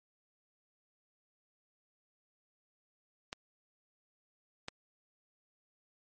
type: clicks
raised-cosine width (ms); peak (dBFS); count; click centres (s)
0.2; -21; 2; 3.329 / 4.684
effects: MP3 48 kbps